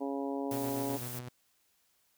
harmonic tone, 138.59 Hz, C#3, in tune, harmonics 2 / 3 / 4 / 5 / 6 / 7, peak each -35 / -39 / -41 / -43 / -45 / -46 dBFS, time 0-0.98 s, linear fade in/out 20 ms
sawtooth tone with tremolo, 123.47 Hz, B2, in tune, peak -35 dBFS, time 0.51-1.29 s, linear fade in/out 10 ms, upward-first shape square, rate 7.9 Hz, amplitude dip 35%
blue noise, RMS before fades -43 dBFS, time 0.51-1.19 s, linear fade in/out 2 ms
effects white hiss -72 dBFS RMS until 2.17 s

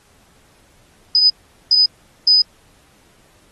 sine tone bursts, 4996 Hz, D#8, 6 cents sharp, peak -9 dBFS, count 3, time 1.15-2.42 s, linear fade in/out 5 ms, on 150 ms, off 410 ms, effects pink hiss -54 dBFS RMS until 3.51 s + AAC 32 kbps

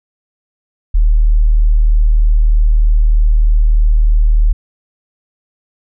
sine tone, 38.39 Hz, D#1, 22 cents flat, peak -6 dBFS, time 0.94-4.53 s, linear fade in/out 10 ms, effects none

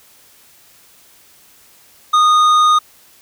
triangle tone with tanh clipping, 1233 Hz, D#6, 16 cents flat, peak -10 dBFS, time 2.13-2.79 s, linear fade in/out 10 ms, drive 14 dB, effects white hiss -48 dBFS RMS until 3.21 s

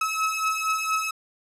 30% pulse beating tone pair, 1288 / 1292.3 Hz, E6 / E6, -41 / -35 cents, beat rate 4.3 Hz, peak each -25 / -23 dBFS, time 0.01-1.11 s, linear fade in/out 5 ms, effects low-pass 12000 Hz 12 dB/octave

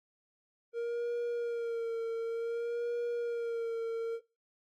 triangle tone with vibrato, 466.2 Hz, A#4, in tune, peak -30 dBFS, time 0.73-4.2 s, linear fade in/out 50 ms, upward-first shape sine, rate 0.55 Hz, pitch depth 36 cents each way, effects noise-tail reverb RT60 0.3 s tail -20 dB re dry + AAC 48 kbps

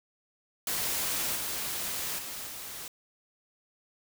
white noise with level steps, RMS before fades -31 / -34 / -39 / -41 dBFS, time 0.67-2.88 s, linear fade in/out 2 ms, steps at 1.35 / 2.18 / 2.46 s, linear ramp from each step 10 ms, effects none

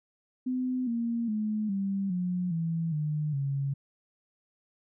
sine tone with pitch steps, 254.3 / 233.2 / 213.8 / 196.09 / 179.82 / 164.89 / 151.21 / 138.66 Hz, C4 / A#3 / A3 / G3 / F#3 / E3 / D#3 / C#3, -49 / +1 / -49 / +1 / -49 / +1 / -49 / +1 cents, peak -27 dBFS, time 0.46-3.74 s, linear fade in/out 10 ms, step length 410 ms, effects none

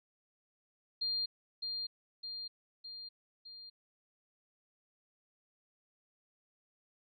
sine tone with echo, 4200 Hz, C8, 6 cents sharp, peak -32 dBFS, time 1.01-1.26 s, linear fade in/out 10 ms, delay 610 ms, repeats 4, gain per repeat -4 dB, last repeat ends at 3.7 s, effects none

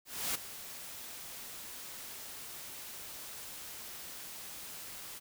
white noise with ADSR envelope, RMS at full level -33 dBFS, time 0.05-5.2 s, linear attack 300 ms, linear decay 8 ms, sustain -13 dB, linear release 27 ms, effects none

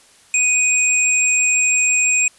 sine tone pair together, 2492 / 7502 Hz, D#7 / A#8, +2 / +10 cents, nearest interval octave + perfect fifth, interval 1908 cents, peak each -16 dBFS, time 0.34-2.28 s, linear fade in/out 2 ms, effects white hiss -50 dBFS RMS until 2.38 s + resampled to 24000 Hz

